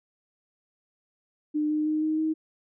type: tone with pitch steps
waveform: sine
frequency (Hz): 301.6 / 304.9 / 308.3 / 311.7 / 315.1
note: D4 / D#4 / D#4 / D#4 / D#4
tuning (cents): +46 / -35 / -16 / +3 / +22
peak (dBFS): -23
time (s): 1.54-2.34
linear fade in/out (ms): 20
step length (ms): 160
effects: none